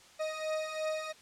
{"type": "beating tone pair", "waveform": "40% pulse", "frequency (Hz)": [622.3, 625.2], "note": ["D#5", "D#5"], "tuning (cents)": [0, 8], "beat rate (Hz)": 2.9, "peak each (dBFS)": [-37, -34], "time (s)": [0.19, 1.13], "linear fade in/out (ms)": 20, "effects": ["white hiss -57 dBFS RMS until 1.21 s", "low-pass 7000 Hz 12 dB/octave"]}